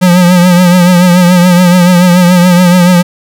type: tone with vibrato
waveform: square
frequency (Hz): 178.5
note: F3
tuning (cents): +38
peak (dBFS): -3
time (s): 0.01-3.03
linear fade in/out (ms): 20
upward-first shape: triangle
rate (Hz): 7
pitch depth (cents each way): 64
effects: none